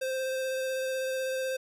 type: tone with vibrato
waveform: square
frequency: 523 Hz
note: C5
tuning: 1 cent flat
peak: -30 dBFS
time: 0.01-1.57 s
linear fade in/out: 10 ms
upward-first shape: square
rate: 16 Hz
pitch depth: 9 cents each way
effects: resampled to 32000 Hz